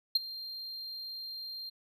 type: tone with ADSR envelope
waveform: triangle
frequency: 4186 Hz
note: C8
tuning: in tune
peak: -19 dBFS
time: 0.15-1.7 s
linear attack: 6 ms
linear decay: 22 ms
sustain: -19 dB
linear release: 14 ms
effects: none